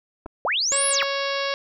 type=clicks; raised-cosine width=1 ms; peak=-22 dBFS; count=2; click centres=0.26 / 0.263 s
type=linear two-way sweep; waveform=sine; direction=up then down; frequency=436.4 to 10860 to 942 Hz; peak=-20 dBFS; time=0.45-1.03 s; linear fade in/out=0 ms; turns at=0.88 s
type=harmonic tone; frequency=554.4 Hz; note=C#5; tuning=in tune; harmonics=1 / 2 / 3 / 4 / 5 / 6 / 7 / 8 / 9 / 10; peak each=-27 / -30 / -32 / -33 / -34 / -35 / -35 / -36 / -37 / -37 dBFS; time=0.72-1.54 s; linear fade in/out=0 ms
effects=none